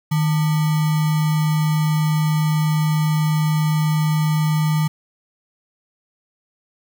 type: tone with sample-and-hold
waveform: sine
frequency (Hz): 154.6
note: D#3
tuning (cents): -11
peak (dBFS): -15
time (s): 0.11-4.88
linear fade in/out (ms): 10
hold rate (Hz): 1050
effects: none